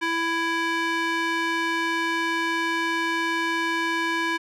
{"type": "tone with band-pass filter", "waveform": "square", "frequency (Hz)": 331.5, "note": "E4", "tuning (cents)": 10, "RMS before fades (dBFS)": -25, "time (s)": [0.01, 4.38], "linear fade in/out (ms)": 20, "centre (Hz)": 1800, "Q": 1.2, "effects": []}